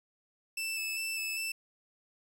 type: tone with vibrato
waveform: sawtooth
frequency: 2637 Hz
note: E7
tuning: in tune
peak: -30 dBFS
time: 0.57-1.52 s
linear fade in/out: 5 ms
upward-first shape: square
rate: 2.5 Hz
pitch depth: 13 cents each way
effects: 10-bit